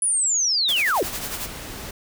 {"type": "linear sweep", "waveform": "sine", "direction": "down", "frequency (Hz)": [10030, 291.1], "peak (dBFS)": -18, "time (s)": [0.02, 1.03], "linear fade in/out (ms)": 2}
{"type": "noise with tremolo", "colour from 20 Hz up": "white", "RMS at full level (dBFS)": -29, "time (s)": [0.68, 1.47], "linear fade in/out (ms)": 10, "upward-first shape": "sine", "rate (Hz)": 11, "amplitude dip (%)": 65}
{"type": "noise", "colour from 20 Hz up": "pink", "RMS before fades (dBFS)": -35, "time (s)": [1.02, 1.91], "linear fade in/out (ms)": 5}
{"effects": []}